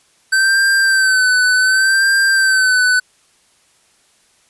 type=tone with vibrato; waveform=square; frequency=1542 Hz; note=G6; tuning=29 cents flat; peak=-11 dBFS; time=0.32-3 s; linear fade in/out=10 ms; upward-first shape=sine; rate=0.68 Hz; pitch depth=50 cents each way; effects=white hiss -55 dBFS RMS until 4.49 s + resampled to 24000 Hz